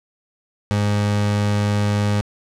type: tone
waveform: 30% pulse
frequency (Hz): 103.3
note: G#2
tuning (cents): -9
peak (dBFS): -14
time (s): 0.71-2.21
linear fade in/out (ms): 0
effects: low-pass 8000 Hz 12 dB/octave